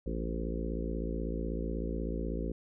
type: harmonic tone with a mistuned harmonic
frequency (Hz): 56.2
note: A1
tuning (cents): +37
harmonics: 1 / 3 / 4 / 5 / 6 / 7 / 8 / 9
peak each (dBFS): -35 / -40 / -41 / -42 / -43 / -43 / -44 / -45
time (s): 0.06-2.52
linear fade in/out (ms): 5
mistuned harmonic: 9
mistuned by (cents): +35
effects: none